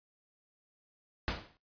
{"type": "noise with exponential decay", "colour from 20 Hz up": "pink", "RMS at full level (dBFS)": -31, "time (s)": [1.28, 1.57], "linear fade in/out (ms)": 0, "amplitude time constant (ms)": 61, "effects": ["noise-tail reverb RT60 0.2 s tail -21 dB re dry", "resampled to 11025 Hz"]}